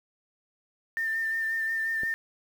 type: tone with vibrato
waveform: sine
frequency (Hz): 1799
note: A6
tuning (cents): +38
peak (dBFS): -26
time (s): 0.97-2.14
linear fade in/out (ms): 0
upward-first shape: sine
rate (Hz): 5.6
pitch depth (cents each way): 18
type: click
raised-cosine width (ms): 2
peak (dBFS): -27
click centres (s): 2.034
effects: 8-bit